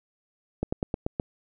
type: slowing click train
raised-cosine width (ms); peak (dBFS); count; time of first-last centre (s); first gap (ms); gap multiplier
2; -13; 6; 0.63-1.199; 95; 1.09
effects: none